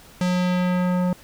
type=tone with low-pass filter sweep; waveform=square; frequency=180.5 Hz; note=F#3; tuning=43 cents flat; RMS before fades=-21 dBFS; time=0.21-1.13 s; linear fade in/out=2 ms; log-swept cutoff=7500 to 880 Hz; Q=0.92; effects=pink hiss -48 dBFS RMS until 1.23 s